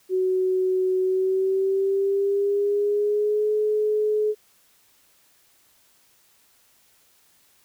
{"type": "tone with pitch glide", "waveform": "sine", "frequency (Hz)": [372.5, 425.4], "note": ["F#4", "G#4"], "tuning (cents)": [12, 42], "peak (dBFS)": -19, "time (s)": [0.09, 4.35], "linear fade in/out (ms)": 50, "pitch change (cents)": 230, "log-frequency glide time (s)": [1, 3.52], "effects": ["white hiss -60 dBFS RMS until 7.64 s"]}